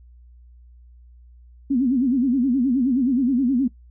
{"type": "tone with vibrato", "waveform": "sine", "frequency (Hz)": 257, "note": "C4", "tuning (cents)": -31, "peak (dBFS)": -16, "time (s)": [1.7, 3.68], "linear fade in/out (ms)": 10, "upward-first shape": "sine", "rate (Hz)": 9.5, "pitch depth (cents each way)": 160, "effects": ["noise-tail reverb RT60 0.1 s tail -18 dB re dry", "added 60 Hz sine -45 dBFS peak until 3.9 s"]}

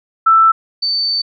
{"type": "tone pair in turn", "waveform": "sine", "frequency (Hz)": [1326, 4549], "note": ["E6", "C#8"], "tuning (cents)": [10, 44], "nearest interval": "octave + major sixth", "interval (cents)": 2134, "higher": "second", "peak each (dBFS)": [-6, -14], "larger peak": "first", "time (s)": [[0.26, 0.52], [0.82, 1.22]], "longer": "second", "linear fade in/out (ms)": 10, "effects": []}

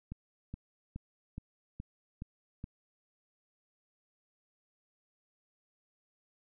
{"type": "click train", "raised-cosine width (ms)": 5, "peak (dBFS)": -28, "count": 7, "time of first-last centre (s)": [0.12, 2.641], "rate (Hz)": 2.38, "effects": []}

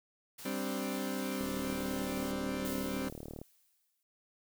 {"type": "noise", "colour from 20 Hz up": "white", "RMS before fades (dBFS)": -48, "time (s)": [0.38, 2.32], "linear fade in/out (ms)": 10}
{"type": "chord", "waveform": "30% pulse", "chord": "G suspended fourth", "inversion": "none", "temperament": "equal", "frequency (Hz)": [196, 261.6, 293.7], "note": ["G3", "C4", "D4"], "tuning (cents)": [0, 0, 0], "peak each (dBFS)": [-36, -35, -39], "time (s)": [0.45, 3.09], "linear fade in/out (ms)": 5}
{"type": "click train", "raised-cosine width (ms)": 2, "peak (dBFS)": -30, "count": 77, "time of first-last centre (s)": [1.41, 3.415], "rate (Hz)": 37.9}
{"type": "noise with exponential decay", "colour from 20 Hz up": "blue", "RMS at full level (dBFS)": -42, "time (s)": [2.65, 4.03], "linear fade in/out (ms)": 1, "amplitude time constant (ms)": 300}
{"effects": []}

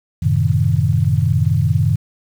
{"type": "chord", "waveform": "sine", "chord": "F# diminished seventh", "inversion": "none", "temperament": "equal", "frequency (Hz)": [92.5, 110, 130.81, 155.56], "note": ["F#2", "A2", "C3", "Eb3"], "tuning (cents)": [0, 0, 0, 0], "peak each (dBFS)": -18, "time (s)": [0.22, 1.96], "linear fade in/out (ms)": 10, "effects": ["7-bit"]}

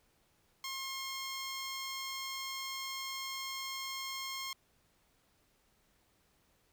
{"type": "tone", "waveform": "10% pulse", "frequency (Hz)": 1072, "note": "C6", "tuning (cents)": 42, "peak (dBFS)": -30, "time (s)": [0.64, 4.53], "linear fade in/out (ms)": 2, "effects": ["pink hiss -72 dBFS RMS until 6.72 s"]}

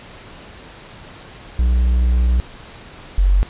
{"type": "tone pair in turn", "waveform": ["triangle", "sine"], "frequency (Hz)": [61, 46.67], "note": ["B1", "F#1"], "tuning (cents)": [-21, 16], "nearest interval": "perfect fourth", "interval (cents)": 463, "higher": "first", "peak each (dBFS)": -10, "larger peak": "neither", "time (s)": [[1.59, 2.4], [3.18, 3.43]], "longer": "first", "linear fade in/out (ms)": 0, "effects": ["pink hiss -39 dBFS RMS until 3.49 s", "resampled to 8000 Hz"]}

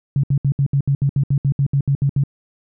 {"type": "tone bursts", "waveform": "sine", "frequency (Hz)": 139, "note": "C#3", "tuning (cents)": 5, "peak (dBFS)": -13, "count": 15, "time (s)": [0.16, 2.237], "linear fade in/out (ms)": 2, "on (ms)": 75, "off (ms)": 68, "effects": []}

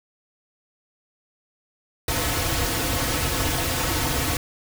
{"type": "noise with comb filter", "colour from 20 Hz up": "pink", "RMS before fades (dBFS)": -24, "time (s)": [2.08, 4.37], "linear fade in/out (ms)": 2, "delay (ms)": 5, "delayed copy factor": -1, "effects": []}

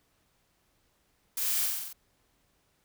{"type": "noise with echo", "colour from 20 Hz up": "blue", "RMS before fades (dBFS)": -32, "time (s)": [1.37, 1.66], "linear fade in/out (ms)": 5, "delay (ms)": 45, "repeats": 6, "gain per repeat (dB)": -2, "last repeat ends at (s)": 1.93, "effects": ["pink hiss -71 dBFS RMS until 2.84 s"]}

